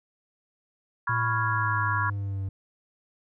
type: chord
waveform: sine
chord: C# dominant seventh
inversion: third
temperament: equal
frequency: 987.8 / 1108.7 / 1396.9 / 1661.2 Hz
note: B5 / C#6 / E#6 / G#6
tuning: 0 / 0 / 0 / 0 cents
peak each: -30 dBFS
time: 1.07-2.1 s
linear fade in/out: 5 ms
type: exponential sweep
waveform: triangle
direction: down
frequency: 116.54 to 96 Hz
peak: -26 dBFS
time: 1.09-2.49 s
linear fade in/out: 5 ms
effects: none